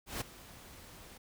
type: noise with ADSR envelope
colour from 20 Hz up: pink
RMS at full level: -36 dBFS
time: 0.06-1.18 s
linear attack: 150 ms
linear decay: 11 ms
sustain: -17 dB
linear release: 9 ms
effects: none